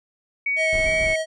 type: tone with vibrato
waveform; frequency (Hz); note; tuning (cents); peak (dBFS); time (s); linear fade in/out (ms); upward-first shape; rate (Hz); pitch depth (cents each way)
sine; 2228; C#7; +8; -20; 0.46-1.16; 5; square; 2.5; 17
type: tone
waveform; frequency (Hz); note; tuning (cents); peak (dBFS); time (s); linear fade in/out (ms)
square; 637; D#5; +41; -23; 0.56-1.26; 50
type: noise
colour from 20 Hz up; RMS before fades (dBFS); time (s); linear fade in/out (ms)
brown; -31; 0.72-1.14; 10
effects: resampled to 22050 Hz